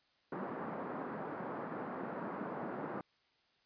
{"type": "band-pass noise", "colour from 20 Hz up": "pink", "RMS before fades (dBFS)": -42, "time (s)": [0.32, 3.01], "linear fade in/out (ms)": 2, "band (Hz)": [180, 1400], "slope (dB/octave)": 24, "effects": ["white hiss -73 dBFS RMS until 3.65 s", "resampled to 11025 Hz"]}